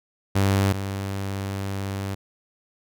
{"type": "tone pair in turn", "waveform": "sawtooth", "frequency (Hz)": [98, 98], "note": ["G2", "G2"], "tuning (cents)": [0, 0], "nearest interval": "unison", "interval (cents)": 0, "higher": "neither", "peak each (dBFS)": [-14, -23], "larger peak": "first", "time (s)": [[0.35, 0.73], [0.73, 2.15]], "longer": "second", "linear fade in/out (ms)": 10, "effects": []}